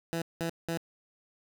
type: tone bursts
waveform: 15% pulse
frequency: 166.4 Hz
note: E3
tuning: 17 cents sharp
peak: -24 dBFS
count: 3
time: 0.13-0.774 s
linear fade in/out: 0 ms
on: 88 ms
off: 190 ms
effects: none